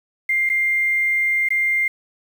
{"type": "tone with dropouts", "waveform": "sine", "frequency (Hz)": 2100, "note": "C7", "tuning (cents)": 6, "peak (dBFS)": -16, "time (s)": [0.29, 1.88], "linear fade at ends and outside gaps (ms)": 5, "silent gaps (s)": [[0.492, 0.498], [1.488, 1.504]], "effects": ["7-bit"]}